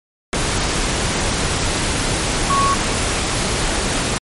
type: tone in noise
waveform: sine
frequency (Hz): 1108.7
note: C#6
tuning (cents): 0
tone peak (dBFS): -14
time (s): 2.5-2.74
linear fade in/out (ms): 0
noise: pink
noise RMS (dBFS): -19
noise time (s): 0.33-4.18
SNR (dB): +2
effects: MP3 48 kbps